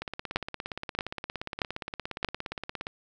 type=two click trains; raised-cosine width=0.3 ms; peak=-18 / -9 dBFS; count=50 / 4; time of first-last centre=0.02-2.869 / 0.36-2.247 s; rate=17.2 / 1.59 Hz; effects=none